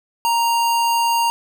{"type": "tone", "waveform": "square", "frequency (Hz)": 932.3, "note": "A#5", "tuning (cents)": 0, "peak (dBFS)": -16, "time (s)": [0.25, 1.3], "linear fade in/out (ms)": 0, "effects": []}